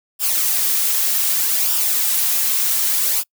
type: noise with flanger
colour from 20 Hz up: blue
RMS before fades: -18 dBFS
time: 0.19-3.24 s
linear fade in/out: 50 ms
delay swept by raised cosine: 0.47 to 4.17 ms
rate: 0.65 Hz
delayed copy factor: -0.55
effects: noise-tail reverb RT60 0.1 s tail -26 dB re dry

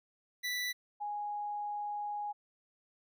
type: tone pair in turn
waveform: 25% pulse / sine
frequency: 1975.5 / 828.4 Hz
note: B6 / G#5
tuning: 0 / -5 cents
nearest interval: octave + minor third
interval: 1505 cents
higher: first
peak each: -30 / -35 dBFS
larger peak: first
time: 0.43-0.73 / 1-2.33 s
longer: second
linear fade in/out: 20 ms
effects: none

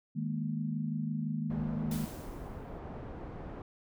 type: chord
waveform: sine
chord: D# suspended fourth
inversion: none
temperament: just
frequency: 155.56 / 207.4 / 233.3 Hz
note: D#3 / G#3 / A#3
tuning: 0 / -2 / +2 cents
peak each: -35 / -37 / -36 dBFS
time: 0.15-2.06 s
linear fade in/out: 20 ms
type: low-pass noise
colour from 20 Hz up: pink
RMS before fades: -43 dBFS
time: 1.5-3.62 s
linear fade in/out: 2 ms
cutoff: 870 Hz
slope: 12 dB/octave
type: noise with exponential decay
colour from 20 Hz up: white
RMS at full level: -43 dBFS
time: 1.91-2.79 s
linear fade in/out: 5 ms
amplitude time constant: 190 ms
effects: none

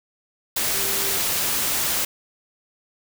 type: tone in noise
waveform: sine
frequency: 392 Hz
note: G4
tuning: in tune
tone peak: -34 dBFS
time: 0.74-1.18 s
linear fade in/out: 5 ms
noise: white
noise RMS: -23 dBFS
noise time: 0.56-2.05 s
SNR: -14 dB
effects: none

